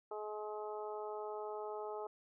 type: harmonic tone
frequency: 211.8 Hz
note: G#3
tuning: 34 cents sharp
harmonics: 2 / 3 / 4 / 5 / 6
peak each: -43 / -48 / -46 / -54 / -52 dBFS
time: 0.11-2.07 s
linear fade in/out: 5 ms
effects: none